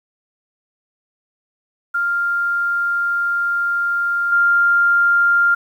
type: tone with level steps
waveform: sine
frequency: 1396.9 Hz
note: F6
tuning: in tune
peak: -16 / -11 dBFS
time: 1.94-5.55 s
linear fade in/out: 10 ms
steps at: 4.32 s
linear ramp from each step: 5 ms
effects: 8-bit